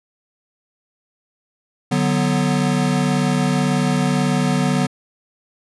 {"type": "chord", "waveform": "square", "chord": "B minor", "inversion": "first", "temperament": "equal", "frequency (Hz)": [146.83, 185, 246.9], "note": ["D3", "F#3", "B3"], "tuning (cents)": [0, 0, 0], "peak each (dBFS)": -21, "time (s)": [1.91, 4.87], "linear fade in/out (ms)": 10, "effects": ["resampled to 24000 Hz"]}